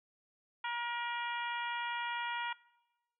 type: harmonic tone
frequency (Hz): 475.4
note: A#4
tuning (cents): +34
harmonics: 2 / 3 / 4 / 5 / 6 / 7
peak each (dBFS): -37 / -41 / -43 / -45 / -47 / -48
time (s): 0.64-2.53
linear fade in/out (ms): 5
effects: noise-tail reverb RT60 1.0 s tail -22 dB re dry